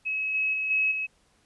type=tone with level steps; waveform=sine; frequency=2567 Hz; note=E7; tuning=47 cents flat; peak=-26 / -23 / -26 / -21 / -27 dBFS; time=0.05-1.07 s; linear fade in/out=20 ms; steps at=0.34 / 0.53 / 0.7 / 0.91 s; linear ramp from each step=10 ms; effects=pink hiss -65 dBFS RMS until 1.45 s + resampled to 24000 Hz